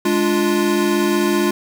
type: chord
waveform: square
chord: D diminished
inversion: second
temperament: equal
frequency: 207.7 / 293.7 / 349.2 Hz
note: Ab3 / D4 / F4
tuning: 0 / 0 / 0 cents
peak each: -21 / -22 / -18 dBFS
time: 0.05-1.51 s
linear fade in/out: 5 ms
effects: 7-bit